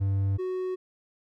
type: tone pair in turn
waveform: triangle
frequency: 98 / 370 Hz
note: G2 / F#4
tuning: 0 / 0 cents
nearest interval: octave + major seventh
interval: 2300 cents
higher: second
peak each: -21 / -26 dBFS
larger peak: first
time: 0-0.38 / 0.38-0.76 s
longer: neither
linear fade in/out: 20 ms
effects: none